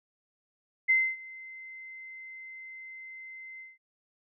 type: tone with ADSR envelope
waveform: sine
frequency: 2069 Hz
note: C7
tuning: 20 cents flat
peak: -19 dBFS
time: 0.88-3.78 s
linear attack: 21 ms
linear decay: 260 ms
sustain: -23 dB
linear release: 180 ms
effects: none